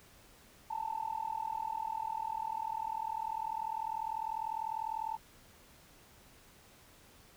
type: tone with amplitude modulation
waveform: sine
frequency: 887 Hz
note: A5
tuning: 14 cents sharp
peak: -30 dBFS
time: 0.7-5.17 s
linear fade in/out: 10 ms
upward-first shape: sine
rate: 40.1 Hz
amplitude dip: 95%
effects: tanh soft clip ceiling -26 dBFS + pink hiss -60 dBFS RMS until 7.36 s